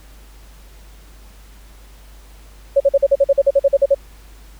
sine tone bursts, 555 Hz, C#5, 2 cents sharp, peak -8 dBFS, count 14, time 2.76-3.947 s, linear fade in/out 10 ms, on 43 ms, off 45 ms, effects added 50 Hz sine -40 dBFS peak until 4.59 s + pink hiss -49 dBFS RMS until 4.59 s

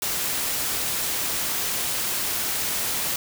white noise, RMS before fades -26 dBFS, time 0.02-3.16 s, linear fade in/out 2 ms, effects none

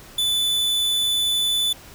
45% pulse tone, 3489 Hz, A7, 15 cents flat, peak -19 dBFS, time 0.18-1.73 s, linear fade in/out 5 ms, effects pink hiss -44 dBFS RMS until 1.94 s

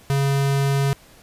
square tone, 138.59 Hz, C#3, in tune, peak -18 dBFS, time 0.1-0.93 s, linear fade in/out 0 ms, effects pink hiss -50 dBFS RMS until 1.22 s + resampled to 32000 Hz

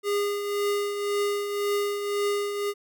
square tone with tremolo, 407.8 Hz, G#4, 32 cents flat, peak -23 dBFS, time 0.03-2.74 s, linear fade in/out 50 ms, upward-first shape triangle, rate 1.9 Hz, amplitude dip 55%, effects none

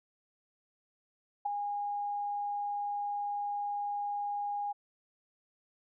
sine tone with ADSR envelope, 818 Hz, G#5, 26 cents flat, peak -26 dBFS, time 1.45-4.73 s, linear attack 11 ms, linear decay 6 ms, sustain -6 dB, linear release 17 ms, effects none

